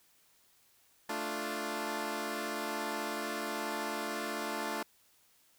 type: chord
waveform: 10% pulse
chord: D minor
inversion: second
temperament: equal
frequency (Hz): 220 / 293.7 / 349.2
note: A3 / D4 / F4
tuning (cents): 0 / 0 / 0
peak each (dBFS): -31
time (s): 1.09-4.83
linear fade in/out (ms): 5
effects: white hiss -67 dBFS RMS until 5.58 s